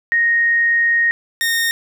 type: tone pair in turn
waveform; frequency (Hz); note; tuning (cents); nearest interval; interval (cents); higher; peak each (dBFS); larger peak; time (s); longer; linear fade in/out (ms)
sine / sawtooth; 1864.7 / 1843.3; A#6 / A#6; 0 / -20; unison; 20; first; -12; neither; 0.12-1.11 / 1.41-1.71; first; 0
effects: none